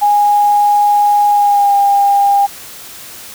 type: tone with pitch glide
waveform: sine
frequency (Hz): 824 to 803.8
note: G#5 to G5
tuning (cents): -14 to +43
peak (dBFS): -7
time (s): 0.01-2.47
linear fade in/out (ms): 20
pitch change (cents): -43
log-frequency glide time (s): 1.31-1.76
effects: white hiss -32 dBFS RMS until 3.34 s